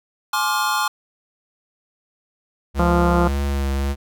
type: chord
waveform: square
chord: D half-diminished seventh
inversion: second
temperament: just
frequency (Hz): 845.8 / 1057.2 / 1174.7 / 1409.6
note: Ab5 / C6 / D6 / F6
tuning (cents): +31 / +18 / 0 / +16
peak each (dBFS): -25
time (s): 0.33-0.88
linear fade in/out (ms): 5
type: tone with vibrato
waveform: square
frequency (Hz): 69.3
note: C#2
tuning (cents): 0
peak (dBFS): -20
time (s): 2.74-3.96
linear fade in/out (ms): 50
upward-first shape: triangle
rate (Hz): 1.8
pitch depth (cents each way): 30
type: harmonic tone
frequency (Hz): 173.9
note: F3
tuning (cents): -7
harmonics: 1 / 2 / 3 / 4 / 5 / 6 / 7 / 8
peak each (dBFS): -19 / -22 / -24 / -25 / -26 / -27 / -27 / -28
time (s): 2.79-3.28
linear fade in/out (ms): 5
effects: none